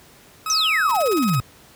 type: tone with pitch glide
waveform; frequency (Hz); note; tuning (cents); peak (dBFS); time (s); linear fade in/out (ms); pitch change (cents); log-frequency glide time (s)
40% pulse; 1277 to 1266.7; D#6 to D#6; +45 to +31; -23; 0.46-1.4; 2; -14; 0.99-1.13
type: exponential sweep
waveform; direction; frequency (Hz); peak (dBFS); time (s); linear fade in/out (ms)
sine; down; 6272 to 116.7; -17; 0.5-1.4; 0
type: noise bursts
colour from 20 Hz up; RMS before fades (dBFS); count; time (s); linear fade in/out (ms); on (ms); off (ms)
white; -32; 9; 0.89-1.356; 5; 26; 29
effects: pink hiss -49 dBFS RMS until 1.75 s + high-pass 60 Hz 12 dB/octave